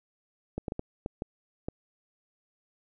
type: clicks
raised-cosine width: 2 ms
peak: -19 dBFS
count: 7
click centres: 0.58 / 0.682 / 0.721 / 0.794 / 1.061 / 1.221 / 1.685 s
effects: none